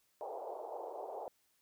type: band-pass noise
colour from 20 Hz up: white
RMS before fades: -44 dBFS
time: 0.21-1.28 s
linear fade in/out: 0 ms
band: 400 to 860 Hz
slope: 48 dB/octave
effects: white hiss -75 dBFS RMS until 1.61 s